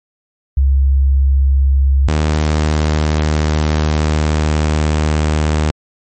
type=tone pair in turn; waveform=sine / sawtooth; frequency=67.8 / 76.63 Hz; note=C#2 / D#2; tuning=-38 / -26 cents; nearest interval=major second; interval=212 cents; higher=second; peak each=-8 dBFS; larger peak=neither; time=0.57-2.08 / 2.08-5.71 s; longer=second; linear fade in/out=5 ms; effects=MP3 32 kbps